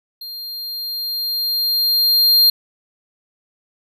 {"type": "tone with level ramp", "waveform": "square", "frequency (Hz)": 4200, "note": "C8", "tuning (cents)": 6, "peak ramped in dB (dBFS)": [-30, -9], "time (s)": [0.21, 2.5], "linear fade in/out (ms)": 5, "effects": []}